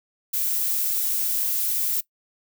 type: noise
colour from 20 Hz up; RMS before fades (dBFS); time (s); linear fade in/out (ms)
violet; -24; 0.33-2.01; 10
effects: noise-tail reverb RT60 0.1 s tail -20 dB re dry